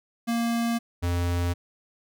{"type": "tone pair in turn", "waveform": "square", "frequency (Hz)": [233.1, 87.31], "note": ["A#3", "F2"], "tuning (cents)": [0, 0], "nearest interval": "octave + perfect fourth", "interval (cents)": 1700, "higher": "first", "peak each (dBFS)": -24, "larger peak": "neither", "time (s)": [[0.27, 0.79], [1.02, 1.54]], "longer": "neither", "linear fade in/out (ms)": 20, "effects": []}